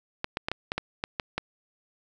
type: clicks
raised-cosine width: 0.3 ms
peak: -12 dBFS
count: 9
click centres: 0.244 / 0.371 / 0.485 / 0.516 / 0.719 / 0.78 / 1.039 / 1.198 / 1.38 s
effects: none